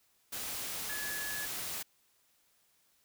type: tone in noise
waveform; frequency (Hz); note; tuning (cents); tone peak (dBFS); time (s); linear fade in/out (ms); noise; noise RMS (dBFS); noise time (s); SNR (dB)
sine; 1700; G#6; +40; -39; 0.89-1.46; 10; white; -39; 0.32-1.83; -3
effects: white hiss -71 dBFS RMS until 3.04 s